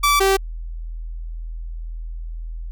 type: tone pair in turn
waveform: sawtooth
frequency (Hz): 1158 / 388.1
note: D6 / G4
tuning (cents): -25 / -17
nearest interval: octave + perfect fifth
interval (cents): 1892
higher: first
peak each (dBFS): -10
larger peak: neither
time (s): 0.03-0.2 / 0.2-0.37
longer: neither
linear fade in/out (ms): 10
effects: added 41 Hz sine -27 dBFS peak until 2.71 s